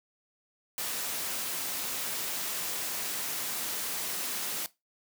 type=noise; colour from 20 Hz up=white; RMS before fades=-34 dBFS; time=0.78-4.66 s; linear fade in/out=0 ms; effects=noise-tail reverb RT60 0.2 s tail -18 dB re dry + high-pass 150 Hz 12 dB/octave